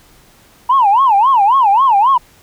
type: tone with vibrato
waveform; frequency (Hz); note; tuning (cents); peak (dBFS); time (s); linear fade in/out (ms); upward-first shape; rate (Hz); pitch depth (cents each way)
sine; 930; A#5; -4; -6; 0.69-2.18; 10; sine; 3.7; 290
effects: tanh soft clip ceiling -3 dBFS + pink hiss -47 dBFS RMS until 2.42 s